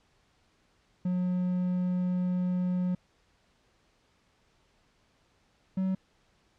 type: tone pair in turn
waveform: triangle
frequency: 180.8 / 188.77 Hz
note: F#3 / F#3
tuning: -40 / +35 cents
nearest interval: minor second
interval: 75 cents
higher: second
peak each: -24 dBFS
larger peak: neither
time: 1.05-2.95 / 5.77-5.95 s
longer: first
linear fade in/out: 5 ms
effects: pink hiss -68 dBFS RMS until 6.58 s + low-pass 6000 Hz 12 dB/octave